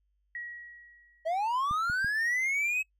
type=tone with exponential decay; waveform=sine; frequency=1911 Hz; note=A#6; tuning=43 cents sharp; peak=-35 dBFS; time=0.35-1.55 s; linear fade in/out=2 ms; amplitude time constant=260 ms
type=linear sweep; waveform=triangle; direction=up; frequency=622.3 to 2574 Hz; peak=-25 dBFS; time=1.25-2.83 s; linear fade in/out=20 ms
type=clicks; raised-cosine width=5 ms; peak=-28 dBFS; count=3; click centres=1.711 / 1.899 / 2.046 s
effects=noise-tail reverb RT60 0.1 s tail -21 dB re dry + added 50 Hz sine -70 dBFS peak until 2.99 s